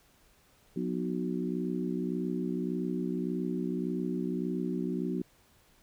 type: harmonic tone with a mistuned harmonic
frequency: 61.74 Hz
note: B1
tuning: in tune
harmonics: 3 / 4 / 5 / 6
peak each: -34 / -35 / -36 / -37 dBFS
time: 0.76-5.22 s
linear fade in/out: 5 ms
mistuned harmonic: 3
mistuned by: -49 cents
effects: pink hiss -64 dBFS RMS until 5.82 s